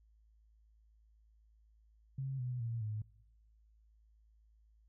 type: tone with pitch steps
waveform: sine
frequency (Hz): 134.4 / 124.68 / 115.66 / 107.29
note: C3 / B2 / A#2 / A2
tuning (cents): +47 / +17 / -13 / -43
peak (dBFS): -36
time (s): 2.18-3.02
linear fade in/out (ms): 5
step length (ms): 210
effects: noise-tail reverb RT60 1.0 s tail -22 dB re dry + added 54 Hz sine -64 dBFS peak until 4.88 s